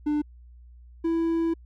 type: tone pair in turn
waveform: triangle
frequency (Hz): 297.8 / 330.6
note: D4 / E4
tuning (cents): +24 / +5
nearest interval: major second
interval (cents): 181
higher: second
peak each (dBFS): -20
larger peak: neither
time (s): 0.06-0.22 / 1.04-1.54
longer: second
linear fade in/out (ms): 10
effects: added 60 Hz sine -46 dBFS peak until 1.65 s